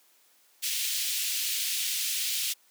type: high-pass noise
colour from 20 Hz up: pink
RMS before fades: -30 dBFS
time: 0.62-2.54 s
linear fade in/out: 20 ms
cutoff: 2700 Hz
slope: 24 dB/octave
effects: white hiss -63 dBFS RMS until 2.7 s + high-pass 300 Hz 12 dB/octave

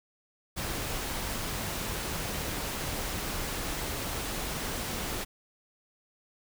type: noise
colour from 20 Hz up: pink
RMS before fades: -34 dBFS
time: 0.56-5.25 s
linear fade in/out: 20 ms
effects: none

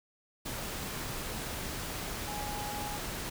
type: tone in noise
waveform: sine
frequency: 830 Hz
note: G#5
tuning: 1 cent flat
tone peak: -39 dBFS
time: 2.27-2.98 s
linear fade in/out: 10 ms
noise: pink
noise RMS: -38 dBFS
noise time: 0.45-3.3 s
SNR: -4 dB
effects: none

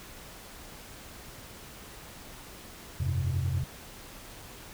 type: chord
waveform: sine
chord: F suspended second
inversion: none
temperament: equal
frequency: 87.31 / 98 / 130.81 Hz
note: F2 / G2 / C3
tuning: 0 / 0 / 0 cents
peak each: -29 / -31 / -29 dBFS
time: 3-3.64 s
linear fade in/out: 5 ms
effects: tanh soft clip ceiling -21 dBFS + pink hiss -47 dBFS RMS until 4.73 s

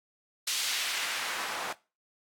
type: noise with band-pass filter sweep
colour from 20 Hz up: white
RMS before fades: -33 dBFS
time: 0.47-1.73 s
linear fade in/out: 5 ms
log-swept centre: 4300 to 880 Hz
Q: 0.95
effects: noise-tail reverb RT60 0.3 s tail -20 dB re dry + AAC 64 kbps

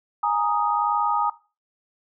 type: chord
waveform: sine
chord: Ab suspended second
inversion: none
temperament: equal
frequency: 830.6 / 932.3 / 1244.5 Hz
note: Ab5 / Bb5 / Eb6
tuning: 0 / 0 / 0 cents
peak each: -24 dBFS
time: 0.23-1.3 s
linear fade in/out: 5 ms
effects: noise-tail reverb RT60 0.3 s tail -17 dB re dry

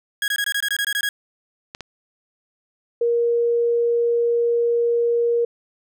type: tone bursts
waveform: 30% pulse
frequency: 1651 Hz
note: G#6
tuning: 11 cents flat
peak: -17 dBFS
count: 11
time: 0.22-1.09 s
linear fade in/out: 2 ms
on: 60 ms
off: 21 ms
type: clicks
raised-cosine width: 0.2 ms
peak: -16 dBFS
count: 2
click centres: 1.749 / 1.807 s
type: tone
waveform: sine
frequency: 471.2 Hz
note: A#4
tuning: 19 cents sharp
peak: -16 dBFS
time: 3.01-5.45 s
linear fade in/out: 5 ms
effects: none

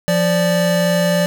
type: tone pair together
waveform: square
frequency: 174.1 / 585.6 Hz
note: F3 / D5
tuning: -5 / -5 cents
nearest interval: octave + major sixth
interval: 2100 cents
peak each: -17 dBFS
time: 0.08-1.26 s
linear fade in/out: 0 ms
effects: none

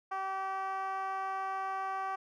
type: tone with band-pass filter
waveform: 10% pulse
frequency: 384.7 Hz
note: G4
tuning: 33 cents flat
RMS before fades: -36 dBFS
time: 0.11-2.16 s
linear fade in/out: 10 ms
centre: 940 Hz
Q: 6.2
effects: none

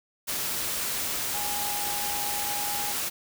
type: tone in noise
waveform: sine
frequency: 823 Hz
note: G#5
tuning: 16 cents flat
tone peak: -34 dBFS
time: 1.33-2.93 s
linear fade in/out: 20 ms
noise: white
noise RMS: -30 dBFS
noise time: 0.27-3.1 s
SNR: -7 dB
effects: none

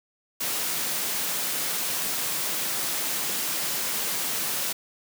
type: high-pass noise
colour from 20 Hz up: white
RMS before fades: -28 dBFS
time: 0.4-4.73 s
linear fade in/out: 10 ms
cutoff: 120 Hz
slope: 96 dB/octave
effects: none

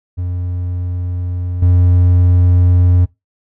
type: tone with level steps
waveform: triangle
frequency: 89.2 Hz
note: F2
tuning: 37 cents sharp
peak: -15 / -5 dBFS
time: 0.17-3.06 s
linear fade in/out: 20 ms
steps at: 1.62 s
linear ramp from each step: 5 ms
effects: noise-tail reverb RT60 0.2 s tail -21 dB re dry

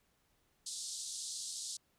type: band-pass noise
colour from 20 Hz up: white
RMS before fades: -43 dBFS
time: 0.66-1.77 s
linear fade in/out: 5 ms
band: 3700 to 9100 Hz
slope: 48 dB/octave
effects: pink hiss -75 dBFS RMS until 1.98 s

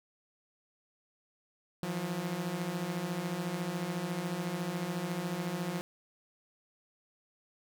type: beating tone pair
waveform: sawtooth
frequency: 164.81 / 178.81 Hz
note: E3 / F3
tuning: 0 / +41 cents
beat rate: 14 Hz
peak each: -34 / -31 dBFS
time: 1.83-5.81 s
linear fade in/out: 0 ms
effects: none

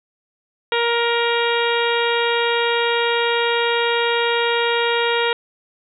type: harmonic tone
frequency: 470 Hz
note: A#4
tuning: 14 cents sharp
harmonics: 1 / 2 / 3 / 4 / 5 / 6 / 7 / 8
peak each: -20 / -23 / -25 / -26 / -27 / -28 / -28 / -29 dBFS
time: 0.72-5.33 s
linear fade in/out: 2 ms
effects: none

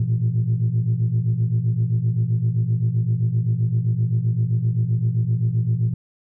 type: tone cluster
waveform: sine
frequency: 110.5 / 118.2 / 168.1 Hz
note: A2 / A#2 / E3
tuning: +8 / +24 / +34 cents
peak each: -22 / -18 / -26 dBFS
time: 0-5.94 s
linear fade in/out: 5 ms
effects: tanh soft clip ceiling -12 dBFS

